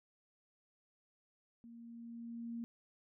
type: tone with level ramp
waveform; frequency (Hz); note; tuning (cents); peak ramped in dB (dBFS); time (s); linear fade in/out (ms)
sine; 233.1; A#3; 0; -52 to -39; 1.64-2.64; 0
effects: none